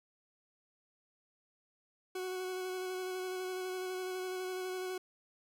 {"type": "tone with vibrato", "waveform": "40% pulse", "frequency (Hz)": 370, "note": "F#4", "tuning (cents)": 0, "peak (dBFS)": -36, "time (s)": [2.15, 4.98], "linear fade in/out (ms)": 5, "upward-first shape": "square", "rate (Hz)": 12, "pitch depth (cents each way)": 12, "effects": []}